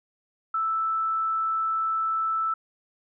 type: tone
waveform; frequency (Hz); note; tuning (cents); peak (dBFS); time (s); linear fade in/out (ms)
sine; 1318.5; E6; 0; -23; 0.54-2.54; 5
effects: none